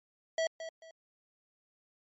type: tone with echo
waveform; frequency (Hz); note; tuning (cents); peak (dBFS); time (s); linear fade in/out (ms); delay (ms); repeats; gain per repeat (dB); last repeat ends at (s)
square; 650; E5; -24; -29; 0.38-0.47; 2; 220; 2; -11; 0.91
effects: MP3 32 kbps